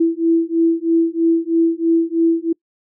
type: beating tone pair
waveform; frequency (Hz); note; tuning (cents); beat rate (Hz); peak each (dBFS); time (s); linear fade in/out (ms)
sine; 329.6 / 332.7; E4 / E4; 0 / +16; 3.1; -16 / -16; 0-2.53; 10
effects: noise-tail reverb RT60 0.1 s tail -26 dB re dry